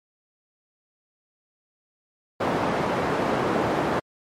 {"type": "band-pass noise", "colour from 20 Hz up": "white", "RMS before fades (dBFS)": -24, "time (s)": [2.4, 4], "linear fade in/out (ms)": 10, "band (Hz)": [120, 840], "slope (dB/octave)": 12, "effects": ["MP3 64 kbps"]}